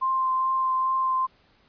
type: tone with vibrato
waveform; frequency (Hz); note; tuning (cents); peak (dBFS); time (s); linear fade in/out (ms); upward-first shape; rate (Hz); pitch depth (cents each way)
sine; 1046.5; C6; 0; -21; 0.01-1.27; 20; triangle; 2.4; 12
effects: pink hiss -61 dBFS RMS until 1.68 s + resampled to 11025 Hz